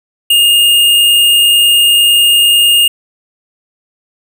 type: tone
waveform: square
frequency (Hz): 2833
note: F7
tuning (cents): +24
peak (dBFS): -6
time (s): 0.3-2.88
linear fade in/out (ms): 5
effects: none